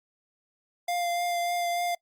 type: tone with vibrato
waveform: square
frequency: 698 Hz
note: F5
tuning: 1 cent flat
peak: -27 dBFS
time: 0.88-1.95 s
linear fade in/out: 5 ms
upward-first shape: triangle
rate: 3.4 Hz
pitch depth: 17 cents each way
effects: noise-tail reverb RT60 0.1 s tail -23 dB re dry + Opus 48 kbps